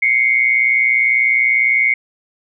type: tone pair together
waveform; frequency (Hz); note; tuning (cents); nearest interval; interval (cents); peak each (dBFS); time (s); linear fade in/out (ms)
sine; 2099 / 2219; C7 / C#7; +5 / +1; minor second; 96; -14; 0.02-1.94; 5
effects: none